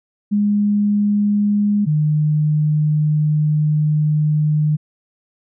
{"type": "tone pair in turn", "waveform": "sine", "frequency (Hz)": [206, 151.75], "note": ["G#3", "D#3"], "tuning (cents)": [-14, -43], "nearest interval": "perfect fourth", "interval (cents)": 529, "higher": "first", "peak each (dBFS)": [-13, -13], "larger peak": "neither", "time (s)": [[0.31, 1.86], [1.86, 4.77]], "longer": "second", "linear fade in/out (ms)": 20, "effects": []}